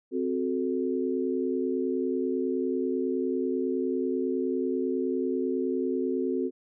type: chord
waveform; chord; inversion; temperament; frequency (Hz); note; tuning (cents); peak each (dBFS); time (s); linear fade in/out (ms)
sine; F# diminished; second; equal; 261.6 / 370 / 440; C4 / F#4 / A4; 0 / 0 / 0; -29 / -29 / -32; 0.11-6.51; 50
effects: none